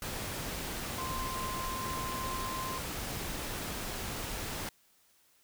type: tone in noise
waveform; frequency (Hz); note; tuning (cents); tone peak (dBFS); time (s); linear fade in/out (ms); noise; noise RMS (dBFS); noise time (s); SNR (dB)
sine; 1043; C6; -6; -37; 0.98-2.78; 2; pink; -38; 0.02-4.69; -2
effects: white hiss -67 dBFS RMS until 5.43 s